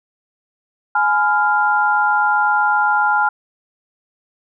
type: chord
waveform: sine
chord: F diminished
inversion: first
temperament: just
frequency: 838.1 / 1005.8 / 1396.9 Hz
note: Ab5 / Cb6 / F6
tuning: +16 / +31 / 0 cents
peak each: -16 / -22 / -16 dBFS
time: 0.95-3.29 s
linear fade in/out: 5 ms
effects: none